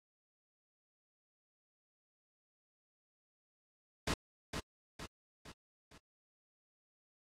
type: noise with echo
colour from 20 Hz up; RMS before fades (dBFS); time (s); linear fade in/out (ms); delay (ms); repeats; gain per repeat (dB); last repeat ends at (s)
pink; -34; 4.07-4.14; 5; 460; 4; -6; 5.98
effects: low-pass 7000 Hz 12 dB/octave + AAC 48 kbps